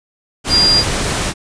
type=tone in noise; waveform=sine; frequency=4800 Hz; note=D8; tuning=37 cents sharp; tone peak=-9 dBFS; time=0.49-0.84 s; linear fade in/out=50 ms; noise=pink; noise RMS=-18 dBFS; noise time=0.44-1.34 s; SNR=+6 dB; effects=resampled to 22050 Hz